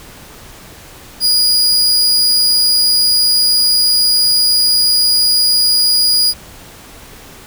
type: tone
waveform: 40% pulse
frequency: 4893 Hz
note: D#8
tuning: 30 cents flat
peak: -8 dBFS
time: 1.2-6.34 s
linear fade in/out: 50 ms
effects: pink hiss -37 dBFS RMS until 7.46 s